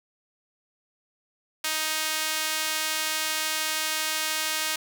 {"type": "tone with high-pass filter", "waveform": "sawtooth", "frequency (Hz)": 312.9, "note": "D#4", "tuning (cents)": 10, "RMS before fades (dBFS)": -28, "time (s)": [1.64, 4.76], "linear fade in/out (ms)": 5, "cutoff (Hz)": 1900, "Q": 0.57, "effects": []}